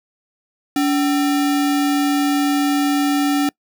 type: tone with sample-and-hold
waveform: sine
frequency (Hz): 286.1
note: D4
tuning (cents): -45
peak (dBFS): -14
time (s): 0.76-3.49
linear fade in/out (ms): 2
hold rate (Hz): 1050
effects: noise-tail reverb RT60 0.1 s tail -26 dB re dry